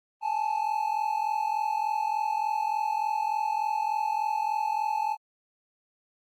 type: tone pair together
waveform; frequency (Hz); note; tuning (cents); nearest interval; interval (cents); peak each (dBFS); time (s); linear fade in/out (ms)
triangle; 836.6 / 880; G#5 / A5; +12 / 0; minor second; 88; -27 / -26; 0.21-5.17; 50
effects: Opus 24 kbps